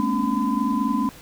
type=tone cluster; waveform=sine; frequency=211 / 231.9 / 261.4 / 285.7 / 1012 Hz; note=G#3 / A#3 / C4 / D4 / B5; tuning=+28 / -9 / -1 / -48 / +42 cents; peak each=-26 dBFS; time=0-1.09 s; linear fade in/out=0 ms; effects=pink hiss -45 dBFS RMS until 1.21 s